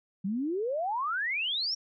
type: exponential sweep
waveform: sine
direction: up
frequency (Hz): 182.8 to 5680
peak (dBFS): -28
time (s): 0.24-1.75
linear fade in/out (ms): 10
effects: none